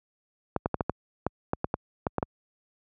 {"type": "clicks", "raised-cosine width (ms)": 1, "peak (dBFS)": -11, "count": 12, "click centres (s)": [0.563, 0.659, 0.743, 0.808, 0.896, 1.266, 1.534, 1.644, 1.741, 2.068, 2.183, 2.228], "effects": ["high-pass 60 Hz 12 dB/octave"]}